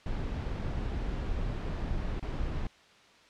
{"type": "noise with dropouts", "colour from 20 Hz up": "brown", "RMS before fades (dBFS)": -33, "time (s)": [0.06, 2.67], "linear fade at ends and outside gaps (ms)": 2, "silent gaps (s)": [2.197, 2.226], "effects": ["white hiss -58 dBFS RMS until 3.29 s", "low-pass 4000 Hz 12 dB/octave"]}